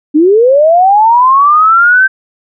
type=linear sweep; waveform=sine; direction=up; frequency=286.4 to 1568 Hz; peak=-3 dBFS; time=0.14-2.08 s; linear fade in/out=20 ms; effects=none